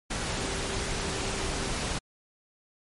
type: tone in noise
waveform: sine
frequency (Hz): 390.1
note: G4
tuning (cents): -8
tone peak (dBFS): -40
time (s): 0.29-1.69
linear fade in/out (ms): 10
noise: pink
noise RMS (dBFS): -31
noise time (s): 0.1-1.99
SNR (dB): -12
effects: low-pass 10000 Hz 12 dB/octave + MP3 48 kbps